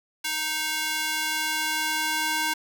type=tone with high-pass filter sweep; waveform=square; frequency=311.1 Hz; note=D#4; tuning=in tune; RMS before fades=-27 dBFS; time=0.24-2.54 s; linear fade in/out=10 ms; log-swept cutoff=2000 to 1100 Hz; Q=0.82; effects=8-bit